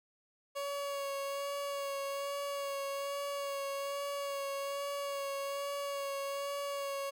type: tone with vibrato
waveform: 30% pulse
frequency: 560 Hz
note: C#5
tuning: 18 cents sharp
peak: -33 dBFS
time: 0.55-7.11 s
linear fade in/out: 20 ms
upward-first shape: sine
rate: 1.2 Hz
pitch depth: 19 cents each way
effects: none